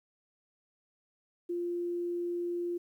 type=tone; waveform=sine; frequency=348.3 Hz; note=F4; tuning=5 cents flat; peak=-31 dBFS; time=1.49-2.78 s; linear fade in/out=10 ms; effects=11-bit